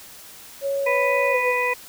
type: tone with pitch glide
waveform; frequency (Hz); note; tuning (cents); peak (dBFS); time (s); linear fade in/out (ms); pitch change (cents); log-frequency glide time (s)
sine; 554.4 to 499.7; C#5 to B4; 0 to +20; -21; 0.61-1.53; 50; -180; 1.31-1.37
type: harmonic tone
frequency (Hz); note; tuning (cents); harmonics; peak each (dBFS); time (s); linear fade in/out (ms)
494.9; B4; +4; 1 / 2 / 4 / 5; -25 / -25 / -25 / -25; 0.86-1.74; 10
effects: white hiss -43 dBFS RMS until 1.88 s